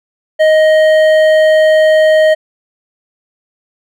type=tone with hard clipping; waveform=sine; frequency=625 Hz; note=D#5; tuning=8 cents sharp; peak=-7 dBFS; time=0.39-2.35 s; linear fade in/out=20 ms; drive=9 dB; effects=none